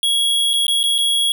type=tone with dropouts; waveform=square; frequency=3322 Hz; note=G#7; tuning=in tune; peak=-15 dBFS; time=0.03-1.32 s; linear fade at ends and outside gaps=1 ms; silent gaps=0.533-0.537 / 0.667-0.681 / 0.831-0.838 / 0.981-0.986 s; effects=none

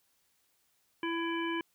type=harmonic tone; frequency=333.5 Hz; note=E4; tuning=20 cents sharp; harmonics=1 / 3 / 5 / 7 / 9; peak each=-33 / -38 / -40 / -41 / -43 dBFS; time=1.03-1.61 s; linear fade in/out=2 ms; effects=white hiss -73 dBFS RMS until 1.74 s

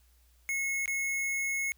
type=tone with dropouts; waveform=square; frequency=2179 Hz; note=C#7; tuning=30 cents flat; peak=-30 dBFS; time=0.49-1.72 s; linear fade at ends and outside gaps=0 ms; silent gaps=0.858-0.878 s; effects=added 60 Hz sine -61 dBFS peak until 1.77 s + white hiss -69 dBFS RMS until 1.77 s

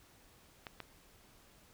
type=clicks; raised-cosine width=0.3 ms; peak=-27 dBFS; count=2; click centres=0.668 / 0.803 s; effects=pink hiss -63 dBFS RMS until 1.73 s

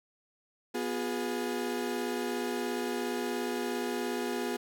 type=chord; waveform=35% pulse; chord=F diminished; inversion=second; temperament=equal with one note detuned; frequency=246.9 / 358.2 / 415.3 Hz; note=Cb4 / F4 / Ab4; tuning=0 / +44 / 0 cents; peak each=-34 dBFS; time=0.74-4.57 s; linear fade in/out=10 ms; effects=none

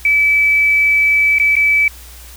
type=tone with dropouts; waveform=sine; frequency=2302 Hz; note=D7; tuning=35 cents flat; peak=-9 dBFS; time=0.05-1.88 s; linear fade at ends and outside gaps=2 ms; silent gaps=1.385-1.398 / 1.555-1.565 s; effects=added 60 Hz sine -36 dBFS peak until 2.36 s + white hiss -39 dBFS RMS until 2.36 s

